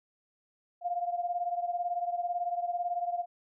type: beating tone pair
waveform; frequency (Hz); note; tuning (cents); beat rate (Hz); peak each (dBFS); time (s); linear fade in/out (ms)
sine; 698.5 / 716.5; F5 / F5; 0 / +44; 18; -31 / -35; 0.81-3.26; 50
effects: none